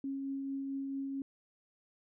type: tone with tremolo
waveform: sine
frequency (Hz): 273.1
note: C#4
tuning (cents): -26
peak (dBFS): -34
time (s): 0.04-1.22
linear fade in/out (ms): 2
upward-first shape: triangle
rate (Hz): 4.5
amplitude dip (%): 25
effects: none